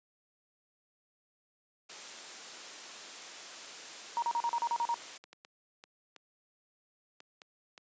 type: noise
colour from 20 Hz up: white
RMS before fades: -45 dBFS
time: 1.89-5.18 s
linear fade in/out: 10 ms
type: clicks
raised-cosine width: 0.2 ms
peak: -33 dBFS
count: 12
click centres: 3.647 / 4.471 / 4.799 / 5.02 / 5.24 / 5.33 / 5.449 / 5.839 / 6.163 / 7.204 / 7.418 / 7.778 s
type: tone bursts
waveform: sine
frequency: 941 Hz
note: A#5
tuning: 16 cents sharp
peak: -28 dBFS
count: 9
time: 4.17-4.942 s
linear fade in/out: 0 ms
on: 52 ms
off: 38 ms
effects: high-pass 300 Hz 12 dB/octave + resampled to 16000 Hz